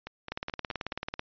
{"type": "two click trains", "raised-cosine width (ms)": 0.3, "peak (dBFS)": [-22, -17], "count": [5, 17], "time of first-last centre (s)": [[0.07, 0.925], [0.32, 1.194]], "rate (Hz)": [4.68, 18.3], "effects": ["resampled to 11025 Hz"]}